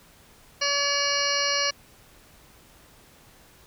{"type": "harmonic tone with a mistuned harmonic", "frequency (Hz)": 569, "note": "C#5", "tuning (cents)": 45, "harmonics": [1, 2, 3, 4, 5, 7, 8, 9, 10], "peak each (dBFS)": [-31, -31, -31, -31, -31, -31, -31, -31, -31], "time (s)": [0.61, 1.71], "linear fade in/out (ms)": 10, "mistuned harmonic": 7, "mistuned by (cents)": 82, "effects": ["pink hiss -54 dBFS RMS until 3.66 s"]}